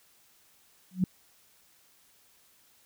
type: tone with exponential growth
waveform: sine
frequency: 184.3 Hz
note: F#3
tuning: 7 cents flat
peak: -18 dBFS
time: 0.91-1.04 s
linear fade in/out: 2 ms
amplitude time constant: 27 ms
effects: white hiss -63 dBFS RMS until 2.85 s